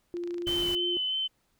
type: tone with pitch glide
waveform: sine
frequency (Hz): 347.3 to 352.8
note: F4 to F4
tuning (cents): -10 to +18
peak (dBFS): -31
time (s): 0.14-0.97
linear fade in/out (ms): 0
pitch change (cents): +28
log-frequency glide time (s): 0.55-0.77
type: clicks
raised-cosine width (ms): 0.2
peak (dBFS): -31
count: 12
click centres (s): 0.169 / 0.237 / 0.275 / 0.308 / 0.343 / 0.382 / 0.421 / 0.493 / 0.566 / 0.619 / 0.655 / 0.688
type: tone with vibrato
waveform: sine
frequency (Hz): 3050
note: G7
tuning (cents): -48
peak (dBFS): -27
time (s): 0.46-1.28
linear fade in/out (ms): 20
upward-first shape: sine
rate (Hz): 3.1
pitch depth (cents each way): 17
type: noise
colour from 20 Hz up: pink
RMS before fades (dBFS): -39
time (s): 0.47-0.75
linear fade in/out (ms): 0
effects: pink hiss -72 dBFS RMS until 1.59 s